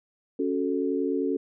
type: chord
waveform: sine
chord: F# minor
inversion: second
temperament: equal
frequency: 277.2 / 370 / 440 Hz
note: C#4 / F#4 / A4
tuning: 0 / 0 / 0 cents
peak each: -27 / -29 / -29 dBFS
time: 0.39-1.37 s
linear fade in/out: 5 ms
effects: none